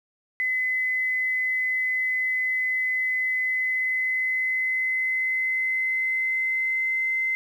sine tone with pitch glide, 2026 to 2065 Hz, B6 to C7, +44 to -23 cents, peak -22 dBFS, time 0.4-7.35 s, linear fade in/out 0 ms, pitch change +33 cents, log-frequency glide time 3.46-7.15 s, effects 9-bit

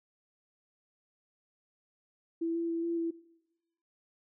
sine tone with pitch steps, 331.7 / 335.6 / 332.9 / 337.7 / 332.9 Hz, E4 / E4 / E4 / E4 / E4, +11 / +31 / +17 / +42 / +17 cents, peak -29 dBFS, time 2.41-3.11 s, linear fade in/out 10 ms, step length 140 ms, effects noise-tail reverb RT60 0.9 s tail -20 dB re dry

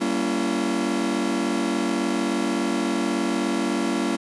40% pulse chord, G diminished seventh, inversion none, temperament just, 196 / 235.2 / 282.2 / 338.7 Hz, G3 / Bb3 / Db4 / Fb4, 0 / +16 / +31 / +47 cents, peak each -29 / -26 / -26 / -26 dBFS, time 0-4.17 s, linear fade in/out 20 ms, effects resampled to 24000 Hz

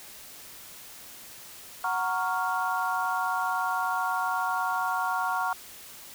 sine chord, Gb major seventh, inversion none, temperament equal, 740 / 932.3 / 1108.7 / 1396.9 Hz, Gb5 / Bb5 / Db6 / F6, 0 / 0 / 0 / 0 cents, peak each -31 dBFS, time 1.84-5.53 s, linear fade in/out 2 ms, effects white hiss -46 dBFS RMS until 6.14 s

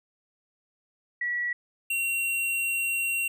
sine / square tone pair in turn, 1936 / 2744 Hz, B6 / F7, -35 / -31 cents, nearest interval tritone, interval 604 cents, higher second, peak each -26 dBFS, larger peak neither, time 1.21-1.53 / 1.9-3.28 s, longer second, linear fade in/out 5 ms, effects none

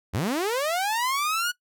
sawtooth linear sweep, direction up, 72.4 to 1478 Hz, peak -20 dBFS, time 0.13-1.52 s, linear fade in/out 20 ms, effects noise-tail reverb RT60 0.1 s tail -19 dB re dry

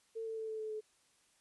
sine tone with pitch steps, 449.7 / 445.8 / 442 / 438.2 / 434.4 / 430.6 Hz, A4 / A4 / A4 / A4 / A4 / A4, +38 / +23 / +8 / -7 / -22 / -37 cents, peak -38 dBFS, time 0.15-0.81 s, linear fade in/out 20 ms, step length 110 ms, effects white hiss -71 dBFS RMS until 1.4 s + resampled to 24000 Hz

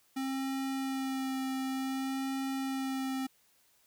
square tone with vibrato, 266.1 Hz, C4, 29 cents sharp, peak -33 dBFS, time 0.16-3.27 s, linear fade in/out 10 ms, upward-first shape sine, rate 0.55 Hz, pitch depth 14 cents each way, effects white hiss -68 dBFS RMS until 3.86 s

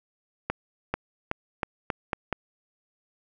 accelerating click train, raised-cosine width 0.5 ms, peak -11 dBFS, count 7, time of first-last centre 0.5-2.327 s, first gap 440 ms, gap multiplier 0.85, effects none

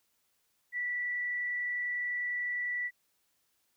sine tone with frequency modulation, 1959 Hz, B6, 15 cents flat, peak -31 dBFS, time 0.72-2.91 s, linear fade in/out 50 ms, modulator 31.3 Hz, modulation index 0.42, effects white hiss -75 dBFS RMS until 3.76 s

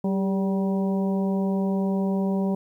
harmonic tone with a mistuned harmonic, 192.4 Hz, G3, 32 cents flat, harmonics 1 / 2 / 3 / 4 / 5, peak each -22 / -30 / -33 / -38 / -39 dBFS, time 0.04-2.55 s, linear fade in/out 5 ms, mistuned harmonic 2, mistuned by +48 cents, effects 10-bit

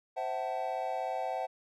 triangle chord, F# half-diminished seventh, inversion second, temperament equal with one note detuned, 523.3 / 659.3 / 756 / 880 Hz, C5 / E5 / F#5 / A5, 0 / 0 / +37 / 0 cents, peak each -37 / -36 / -33 / -39 dBFS, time 0.16-1.47 s, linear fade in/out 20 ms, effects none

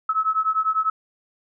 sine beating tone pair, 1290 / 1300 Hz, E6 / E6, -38 / -24 cents, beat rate 10 Hz, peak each -22 / -22 dBFS, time 0.09-0.9 s, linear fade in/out 5 ms, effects none

